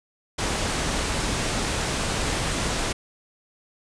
pink low-pass noise, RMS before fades -26 dBFS, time 0.38-2.93 s, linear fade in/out 10 ms, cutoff 9500 Hz, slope 48 dB/octave, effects none

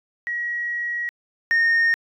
sine tone pair in turn, 1907 / 1840.4 Hz, A#6 / A#6, +39 / -23 cents, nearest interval minor second, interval 62 cents, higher first, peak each -23 / -13 dBFS, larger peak second, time 0.27-1.09 / 1.51-1.94 s, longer first, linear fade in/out 0 ms, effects tanh soft clip ceiling -14 dBFS

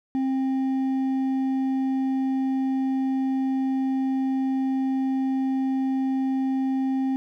triangle tone with hard clipping, 265.2 Hz, C4, 23 cents sharp, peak -23 dBFS, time 0.15-7.16 s, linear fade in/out 0 ms, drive 8 dB, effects none

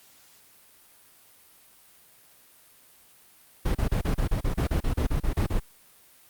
brown noise bursts, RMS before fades -24 dBFS, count 15, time 3.65-5.598 s, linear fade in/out 10 ms, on 100 ms, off 32 ms, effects white hiss -56 dBFS RMS until 6.29 s + Opus 48 kbps

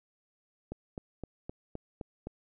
click train, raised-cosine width 2 ms, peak -25 dBFS, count 7, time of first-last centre 0.72-2.27 s, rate 3.87 Hz, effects none

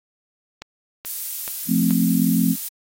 click train, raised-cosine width 0.2 ms, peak -16 dBFS, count 4, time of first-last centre 0.62-1.908 s, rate 2.33 Hz
violet noise, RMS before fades -27 dBFS, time 1.05-2.69 s, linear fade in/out 10 ms
sine chord, F major, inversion none, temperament equal, 174.61 / 220 / 261.6 Hz, F3 / A3 / C4, 0 / 0 / 0 cents, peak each -20 dBFS, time 1.67-2.56 s, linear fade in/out 50 ms
effects AAC 48 kbps

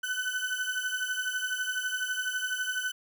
35% pulse beating tone pair, 1500 / 1512 Hz, F#6 / F#6, +23 / +37 cents, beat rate 12 Hz, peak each -31 dBFS, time 0.03-2.92 s, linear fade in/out 10 ms, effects none

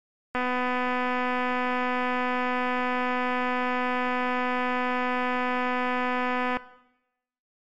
click train, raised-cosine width 0.5 ms, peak -13 dBFS, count 1556, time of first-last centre 0.35-6.57 s, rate 250 Hz, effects noise-tail reverb RT60 0.9 s tail -17 dB re dry + MP3 64 kbps

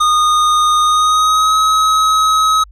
square tone with pitch glide, 1230 to 1275.6 Hz, D#6 to D#6, -20 to +43 cents, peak -10 dBFS, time 0-2.64 s, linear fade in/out 10 ms, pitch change +63 cents, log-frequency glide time 0.82-1.56 s, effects added 50 Hz sine -37 dBFS peak until 2.71 s + low-pass 8000 Hz 12 dB/octave

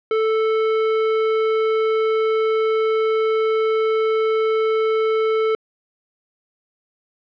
sine tone with hard clipping, 440 Hz, A4, in tune, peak -18 dBFS, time 0.11-5.55 s, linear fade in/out 2 ms, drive 14 dB, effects low-pass 3000 Hz 12 dB/octave

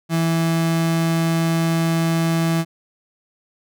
35% pulse tone, 164.81 Hz, E3, in tune, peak -15 dBFS, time 0.09-2.65 s, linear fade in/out 50 ms, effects none

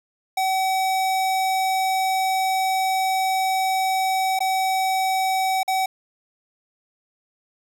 square tone with dropouts, 760 Hz, F#5, 46 cents sharp, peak -20 dBFS, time 0.37-5.86 s, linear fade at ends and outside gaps 5 ms, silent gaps 4.391-4.404 / 5.632-5.678 s, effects none

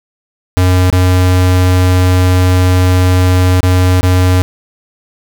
square tone with dropouts, 91.4 Hz, F#2, 21 cents flat, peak -7 dBFS, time 0.57-4.42 s, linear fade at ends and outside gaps 0 ms, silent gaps 0.901-0.927 / 3.605-3.63 / 4.01-4.03 s, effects none

